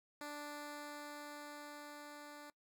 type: tone with level ramp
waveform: 10% pulse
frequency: 293.7 Hz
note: D4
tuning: in tune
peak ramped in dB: -36 to -43 dBFS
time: 0.21-2.5 s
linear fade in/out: 2 ms
effects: noise-tail reverb RT60 0.1 s tail -22 dB re dry